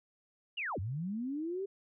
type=linear two-way sweep; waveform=sine; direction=down then up; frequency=2960 to 84.8 to 401.7 Hz; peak=-34 dBFS; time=0.57-1.66 s; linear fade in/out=10 ms; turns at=0.79 s; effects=none